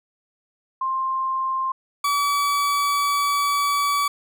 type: tone pair in turn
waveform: sine / 40% pulse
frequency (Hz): 1054 / 1144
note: C6 / D6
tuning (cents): +12 / -46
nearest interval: minor second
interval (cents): 142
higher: second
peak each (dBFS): -21 / -18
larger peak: second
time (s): 0.81-1.72 / 2.04-4.08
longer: second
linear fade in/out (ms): 5
effects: none